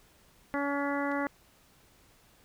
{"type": "harmonic tone", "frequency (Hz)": 283.1, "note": "C#4", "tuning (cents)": 37, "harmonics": [1, 2, 3, 4, 5, 6, 7], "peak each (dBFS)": [-32, -35, -37, -38, -39, -40, -40], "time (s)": [0.54, 1.27], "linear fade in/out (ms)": 0}
{"type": "clicks", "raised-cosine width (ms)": 0.2, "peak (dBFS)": -38, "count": 2, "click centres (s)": [1.115, 1.119]}
{"effects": ["pink hiss -62 dBFS RMS until 2.44 s"]}